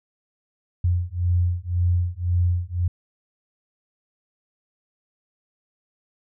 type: beating tone pair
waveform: sine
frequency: 87.31 / 89.21 Hz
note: F2 / F2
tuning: 0 / +37 cents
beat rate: 1.9 Hz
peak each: -22 dBFS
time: 0.84-2.88 s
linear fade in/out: 5 ms
effects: none